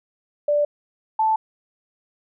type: tone pair in turn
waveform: sine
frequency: 587.3 / 877.6 Hz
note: D5 / A5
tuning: 0 / -5 cents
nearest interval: perfect fifth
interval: 695 cents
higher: second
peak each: -16 dBFS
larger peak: neither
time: 0.48-0.65 / 1.19-1.36 s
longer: neither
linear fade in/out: 5 ms
effects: none